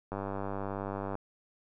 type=click train; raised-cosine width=1 ms; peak=-22 dBFS; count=103; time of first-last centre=0.12-1.153 s; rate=98.7 Hz; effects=none